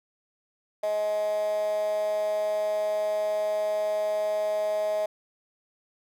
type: tone with high-pass filter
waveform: 15% pulse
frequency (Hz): 210.6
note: G#3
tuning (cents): +24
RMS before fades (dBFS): -27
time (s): 0.83-5.06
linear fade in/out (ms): 5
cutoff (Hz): 640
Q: 8.4
effects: none